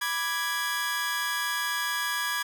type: chord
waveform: sawtooth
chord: G# diminished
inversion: first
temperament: equal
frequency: 987.8 / 1174.7 / 1661.2 Hz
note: B5 / D6 / G#6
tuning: 0 / 0 / 0 cents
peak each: -31 / -31 / -25 dBFS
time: 0.01-2.43 s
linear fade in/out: 10 ms
effects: none